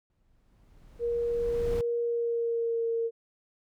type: noise with exponential growth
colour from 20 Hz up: brown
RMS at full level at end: -31 dBFS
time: 0.1-1.81 s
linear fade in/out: 1 ms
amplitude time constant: 370 ms
type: tone with pitch glide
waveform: sine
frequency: 472.1 to 459.7 Hz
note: A#4 to A#4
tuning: +22 to -24 cents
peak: -26 dBFS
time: 0.99-3.11 s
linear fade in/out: 50 ms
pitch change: -46 cents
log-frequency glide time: 1.99-2.87 s
effects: none